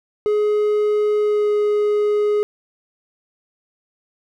triangle tone with pitch glide, 420.2 to 417.3 Hz, G#4 to G#4, +20 to +8 cents, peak -13 dBFS, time 0.26-2.43 s, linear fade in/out 0 ms, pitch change -12 cents, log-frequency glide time 1.2-1.5 s, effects none

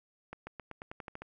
accelerating click train, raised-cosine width 0.5 ms, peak -27 dBFS, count 10, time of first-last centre 0.33-1.22 s, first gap 140 ms, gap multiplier 0.91, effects none

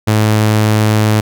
sawtooth tone, 107.6 Hz, A2, 38 cents flat, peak -5 dBFS, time 0.07-1.21 s, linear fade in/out 10 ms, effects none

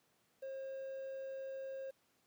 triangle tone with quantisation, 536 Hz, C5, 42 cents sharp, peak -40 dBFS, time 0.42-1.91 s, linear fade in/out 10 ms, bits 11, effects pink hiss -75 dBFS RMS until 2.26 s + high-pass 150 Hz 12 dB/octave

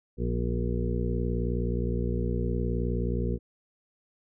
harmonic tone with a mistuned harmonic, 59.3 Hz, A#1, 30 cents sharp, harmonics 1 / 2 / 3 / 4 / 6 / 7 / 8, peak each -29 / -32 / -34 / -35 / -37 / -37 / -38 dBFS, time 0.17-3.39 s, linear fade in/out 50 ms, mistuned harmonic 4, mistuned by +27 cents, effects none

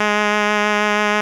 5% pulse tone with vibrato, 209.1 Hz, G#3, 12 cents sharp, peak -3 dBFS, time 0-1.21 s, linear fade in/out 5 ms, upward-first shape sine, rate 6.2 Hz, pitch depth 12 cents each way, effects low-pass 4000 Hz 12 dB/octave + 7-bit

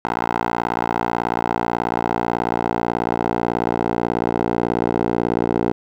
10% pulse tone with band-pass filter sweep, 58.27 Hz, A#1, in tune, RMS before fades -21 dBFS, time 0.05-5.72 s, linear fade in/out 0 ms, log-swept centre 940 to 490 Hz, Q 1.5, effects none

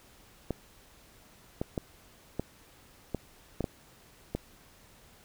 clicks, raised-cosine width 2 ms, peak -17 dBFS, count 8, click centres 0.507 / 1.615 / 1.778 / 2.396 / 3.147 / 3.607 / 3.642 / 4.35 s, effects pink hiss -58 dBFS RMS until 5.24 s

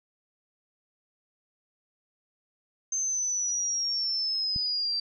sine linear sweep, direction down, 6300 to 4671 Hz, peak -26 dBFS, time 2.92-5 s, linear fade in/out 5 ms
click, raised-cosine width 5 ms, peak -25 dBFS, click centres 4.562 s
effects none

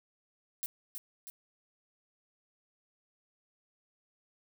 violet noise with echo, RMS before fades -36 dBFS, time 0.63-0.66 s, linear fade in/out 0 ms, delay 320 ms, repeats 2, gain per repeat -5 dB, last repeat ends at 1.3 s, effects none

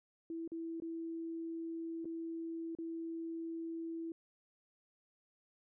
sine tone with dropouts, 329.6 Hz, E4, in tune, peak -39 dBFS, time 0.3-4.12 s, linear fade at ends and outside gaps 2 ms, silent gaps 0.477-0.518 / 0.801-0.821 / 2.046-2.054 / 2.751-2.786 s, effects none

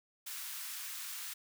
white high-pass noise, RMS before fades -43 dBFS, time 0.26-1.34 s, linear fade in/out 10 ms, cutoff 1100 Hz, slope 24 dB/octave, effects none

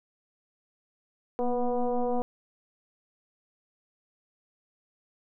sine tone with frequency modulation, 246.9 Hz, B3, in tune, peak -24 dBFS, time 1.39-2.22 s, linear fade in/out 0 ms, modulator 244 Hz, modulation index 2.2, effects none

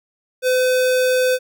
square tone, 508 Hz, B4, 49 cents sharp, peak -15 dBFS, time 0.42-1.39 s, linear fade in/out 50 ms, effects none

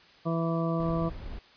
harmonic tone, 165.5 Hz, E3, 7 cents sharp, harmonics 1 / 2 / 3 / 4 / 6 / 7, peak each -28 / -33 / -36 / -34 / -41 / -37 dBFS, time 0.25-1.1 s, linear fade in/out 20 ms
brown noise, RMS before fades -39 dBFS, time 0.8-1.39 s, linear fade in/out 2 ms
effects white hiss -56 dBFS RMS until 1.56 s + resampled to 11025 Hz

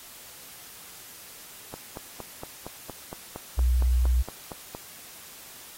click train, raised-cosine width 1 ms, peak -23 dBFS, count 14, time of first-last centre 1.74-4.749 s, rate 4.32 Hz
sine tone, 61.7 Hz, B1, 1 cent flat, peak -19 dBFS, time 3.57-4.23 s, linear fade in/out 20 ms
effects white hiss -46 dBFS RMS until 5.77 s + AAC 48 kbps

